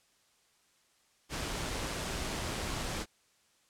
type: noise with amplitude modulation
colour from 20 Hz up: pink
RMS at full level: -35 dBFS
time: 1.29-3.06 s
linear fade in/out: 50 ms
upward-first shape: sine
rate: 114 Hz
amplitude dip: 25%
effects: white hiss -69 dBFS RMS until 3.69 s + low-pass 9000 Hz 12 dB/octave